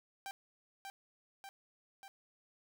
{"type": "tone with echo", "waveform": "sawtooth", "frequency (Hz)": 785, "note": "G5", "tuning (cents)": 2, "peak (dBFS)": -38, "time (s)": [0.26, 0.31], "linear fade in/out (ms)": 0, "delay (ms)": 590, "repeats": 3, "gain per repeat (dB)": -3, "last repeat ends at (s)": 2.08, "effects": []}